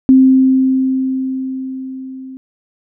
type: tone with level ramp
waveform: sine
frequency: 262.3 Hz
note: C4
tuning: 4 cents sharp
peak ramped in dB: -3 to -28 dBFS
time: 0.09-2.37 s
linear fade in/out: 0 ms
effects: none

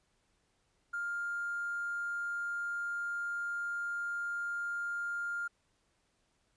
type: tone with hard clipping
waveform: triangle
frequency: 1403 Hz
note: F6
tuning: 8 cents sharp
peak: -34 dBFS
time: 0.93-5.48 s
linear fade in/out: 10 ms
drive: 3 dB
effects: pink hiss -75 dBFS RMS until 6.56 s + resampled to 22050 Hz

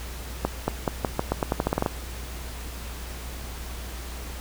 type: accelerating click train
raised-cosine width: 1 ms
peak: -8 dBFS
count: 14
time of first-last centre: 0.45-1.862 s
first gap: 230 ms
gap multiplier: 0.86
effects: added 60 Hz sine -35 dBFS peak until 4.4 s + pink hiss -40 dBFS RMS until 4.4 s

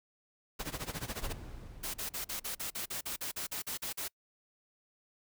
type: noise with tremolo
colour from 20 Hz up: pink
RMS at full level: -37 dBFS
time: 0.59-1.33 s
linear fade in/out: 10 ms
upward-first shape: sine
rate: 14 Hz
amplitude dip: 85%
type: noise with exponential decay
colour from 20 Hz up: brown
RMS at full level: -39 dBFS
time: 1.21-3.61 s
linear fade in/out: 2 ms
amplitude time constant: 520 ms
type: noise bursts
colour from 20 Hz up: white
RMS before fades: -38 dBFS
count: 15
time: 1.83-4.082 s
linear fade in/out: 10 ms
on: 110 ms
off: 43 ms
effects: noise-tail reverb RT60 0.1 s tail -26 dB re dry

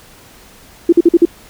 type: tone bursts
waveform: sine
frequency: 340 Hz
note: F4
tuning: 46 cents flat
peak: -3 dBFS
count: 5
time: 0.89-1.253 s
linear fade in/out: 5 ms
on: 35 ms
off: 47 ms
effects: pink hiss -42 dBFS RMS until 1.49 s

